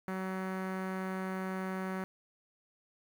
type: tone with low-pass filter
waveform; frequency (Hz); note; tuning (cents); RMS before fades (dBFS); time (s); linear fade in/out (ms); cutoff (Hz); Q
sawtooth; 188.3; F#3; +31; -37; 0.08-2.04; 0; 1600; 1.9
effects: 9-bit